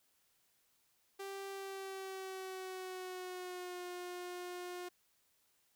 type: tone with pitch glide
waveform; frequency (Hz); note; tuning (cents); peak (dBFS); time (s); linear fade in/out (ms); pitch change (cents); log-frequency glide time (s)
sawtooth; 392 to 357.4; G4 to F4; 0 to +40; -39; 1.19-4.89; 10; -160; 1.49-3.85
effects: white hiss -75 dBFS RMS until 5.75 s